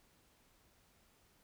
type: silence
effects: pink hiss -70 dBFS RMS until 1.43 s